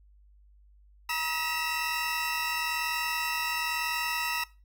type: tone cluster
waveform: 30% pulse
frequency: 956 / 1276 / 1953 / 2701 Hz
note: A#5 / D#6 / B6 / E7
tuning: +43 / +43 / -20 / +42 cents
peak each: -30 / -33 / -34 / -31 dBFS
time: 1.09-4.44 s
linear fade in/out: 5 ms
effects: noise-tail reverb RT60 0.3 s tail -20 dB re dry + added 50 Hz sine -55 dBFS peak until 4.64 s